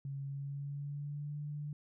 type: tone with pitch glide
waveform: sine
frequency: 138.4 to 147.48 Hz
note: C#3 to D3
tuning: -2 to +8 cents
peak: -38 dBFS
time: 0.05-1.73 s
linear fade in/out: 2 ms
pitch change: +110 cents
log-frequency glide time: 0.24-1.38 s
effects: none